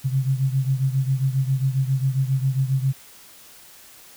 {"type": "beating tone pair", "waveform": "sine", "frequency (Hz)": [131.6, 139], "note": ["C3", "C#3"], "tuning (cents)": [10, 5], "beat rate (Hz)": 7.4, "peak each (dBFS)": [-20, -24], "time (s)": [0.04, 2.93], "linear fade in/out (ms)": 20, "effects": ["white hiss -47 dBFS RMS until 4.16 s"]}